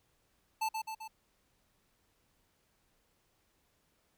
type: tone with echo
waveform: square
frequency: 880 Hz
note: A5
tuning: in tune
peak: -31 dBFS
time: 0.61-0.69 s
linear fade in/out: 10 ms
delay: 130 ms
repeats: 3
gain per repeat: -4 dB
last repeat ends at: 1.08 s
effects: pink hiss -74 dBFS RMS until 4.17 s